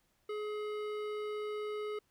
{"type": "tone with hard clipping", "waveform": "sine", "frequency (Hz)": 422.1, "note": "G#4", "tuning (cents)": 28, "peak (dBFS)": -38, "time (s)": [0.29, 1.99], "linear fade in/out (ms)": 5, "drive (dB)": 14, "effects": ["pink hiss -75 dBFS RMS until 2.1 s"]}